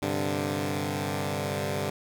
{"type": "chord", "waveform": "10% pulse", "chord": "G suspended fourth", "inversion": "none", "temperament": "equal", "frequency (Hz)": [98, 130.81, 146.83], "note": ["G2", "C3", "D3"], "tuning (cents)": [0, 0, 0], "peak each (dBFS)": [-23, -27, -23], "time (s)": [0.02, 1.9], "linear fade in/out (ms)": 5, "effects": []}